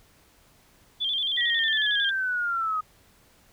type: tone with vibrato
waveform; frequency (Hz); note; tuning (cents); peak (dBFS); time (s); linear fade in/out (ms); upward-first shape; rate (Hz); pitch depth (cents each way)
sine; 3322; G#7; 0; -24; 1-2.11; 20; square; 11; 71
type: linear sweep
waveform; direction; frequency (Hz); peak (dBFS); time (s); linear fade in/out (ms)
sine; down; 1939 to 1244.5; -24; 1.37-2.81; 10
effects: pink hiss -59 dBFS RMS until 3.52 s